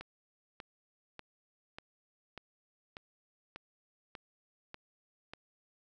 click train, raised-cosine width 0.3 ms, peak -28 dBFS, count 10, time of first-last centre 0.01-5.335 s, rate 1.69 Hz, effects none

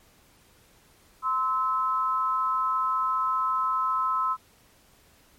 sine tone pair together, 1034.7 / 1300 Hz, C6 / E6, -20 / -24 cents, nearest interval major third, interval 396 cents, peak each -26 / -25 dBFS, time 1.22-4.37 s, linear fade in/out 50 ms, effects pink hiss -59 dBFS RMS until 5.38 s + MP3 64 kbps

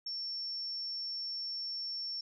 sine tone, 5440 Hz, F8, 46 cents flat, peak -36 dBFS, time 0.06-2.21 s, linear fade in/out 5 ms, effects none

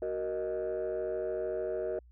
sine chord, D# minor, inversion first, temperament just, 373.4 / 466.7 / 622.3 Hz, F#4 / A#4 / D#5, +16 / +2 / 0 cents, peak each -34 dBFS, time 0.02-1.99 s, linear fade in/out 2 ms, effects tanh soft clip ceiling -27 dBFS + added 60 Hz sine -54 dBFS peak until 2.11 s

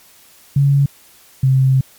sine tone pair in turn, 140.2 / 132.33 Hz, C#3 / C3, +20 / +20 cents, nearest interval minor second, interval 100 cents, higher first, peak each -9 / -9 dBFS, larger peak neither, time 0.56-0.86 / 1.43-1.81 s, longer second, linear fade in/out 5 ms, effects white hiss -47 dBFS RMS until 1.98 s + MP3 96 kbps

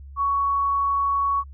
sine tone, 1117 Hz, C#6, 13 cents sharp, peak -19 dBFS, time 0.16-1.44 s, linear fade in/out 50 ms, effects added 69 Hz sine -38 dBFS peak until 1.53 s

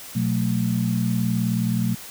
sine tone cluster, 122.5 / 181.6 / 221.1 Hz, B2 / F#3 / A3, -14 / -32 / +9 cents, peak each -24 dBFS, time 0.15-1.95 s, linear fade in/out 10 ms, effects white hiss -39 dBFS RMS until 2.1 s

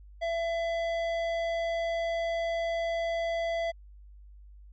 sine tone with tanh clipping, 670 Hz, E5, 28 cents sharp, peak -30 dBFS, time 0.21-3.72 s, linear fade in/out 20 ms, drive 18 dB, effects added 50 Hz sine -48 dBFS peak until 4.72 s + low-pass 4000 Hz 12 dB/octave

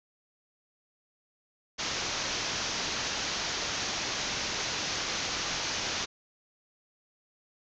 white low-pass noise, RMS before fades -33 dBFS, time 1.78-6.06 s, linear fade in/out 20 ms, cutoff 6600 Hz, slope 96 dB/octave, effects none

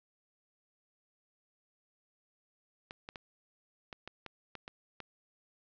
clicks, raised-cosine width 0.3 ms, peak -27 dBFS, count 9, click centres 2.909 / 3.089 / 3.158 / 3.928 / 4.076 / 4.263 / 4.553 / 4.679 / 5.003 s, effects resampled to 16000 Hz + 10-bit

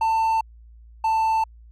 triangle tone pair in turn, 893 / 887.3 Hz, A5 / A5, +25 / +14 cents, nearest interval unison, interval 11 cents, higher first, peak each -16 / -16 dBFS, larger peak neither, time 0.01-0.41 / 1.04-1.44 s, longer neither, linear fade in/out 5 ms, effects added 57 Hz sine -44 dBFS peak until 1.71 s

